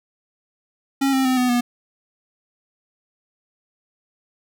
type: tone with pitch steps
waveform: square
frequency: 273 / 265.1 / 257.4 / 249.9 / 242.7 Hz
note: C#4 / C4 / C4 / B3 / B3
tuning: -26 / +23 / -28 / +21 / -30 cents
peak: -17 dBFS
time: 1.01-1.61 s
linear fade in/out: 10 ms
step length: 120 ms
effects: none